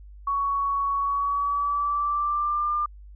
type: tone with pitch glide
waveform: sine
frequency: 1118 to 1198.2 Hz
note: C#6 to D6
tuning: +14 to +34 cents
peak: -22 dBFS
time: 0.27-2.86 s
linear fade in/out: 5 ms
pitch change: +120 cents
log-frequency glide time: 0.98-2.72 s
effects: added 50 Hz sine -42 dBFS peak until 3.15 s